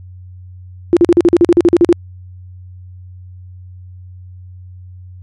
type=tone bursts; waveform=sine; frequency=344.4 Hz; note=F4; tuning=24 cents flat; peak=-4 dBFS; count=13; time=0.93-1.927 s; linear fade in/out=0 ms; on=37 ms; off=43 ms; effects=added 91 Hz sine -32 dBFS peak until 5.22 s + resampled to 22050 Hz